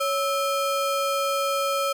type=ring-modulated tone; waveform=square; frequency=932.3 Hz; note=A#5; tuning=in tune; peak=-20 dBFS; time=0-1.93 s; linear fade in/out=10 ms; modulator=376 Hz; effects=none